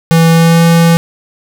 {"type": "tone with pitch glide", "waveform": "square", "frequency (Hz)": [164.81, 167.4], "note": ["E3", "E3"], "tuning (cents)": [0, 27], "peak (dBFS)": -5, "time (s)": [0.11, 0.97], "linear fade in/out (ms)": 0, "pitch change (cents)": 27, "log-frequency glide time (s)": [0.3, 0.64], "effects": []}